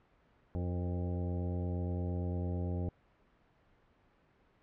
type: harmonic tone with a mistuned harmonic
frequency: 88.7 Hz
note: F2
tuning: 27 cents sharp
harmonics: 1 / 2 / 3 / 4 / 5 / 6 / 7 / 9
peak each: -34 / -40 / -44 / -46 / -48 / -50 / -51 / -53 dBFS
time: 0.55-2.89 s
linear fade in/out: 0 ms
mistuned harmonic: 5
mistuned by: +41 cents
effects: pink hiss -68 dBFS RMS until 4.62 s + low-pass 2000 Hz 12 dB/octave